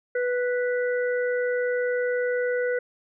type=harmonic tone; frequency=492.9 Hz; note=B4; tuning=3 cents flat; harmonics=1 / 3 / 4; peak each=-23 / -31 / -36 dBFS; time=0.15-2.79 s; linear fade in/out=5 ms; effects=none